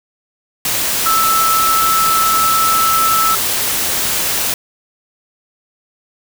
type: tone in noise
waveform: sine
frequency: 1314 Hz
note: E6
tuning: 6 cents flat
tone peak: -12 dBFS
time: 1.06-3.35 s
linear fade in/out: 2 ms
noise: white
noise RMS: -17 dBFS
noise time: 0.65-4.54 s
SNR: +2 dB
effects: none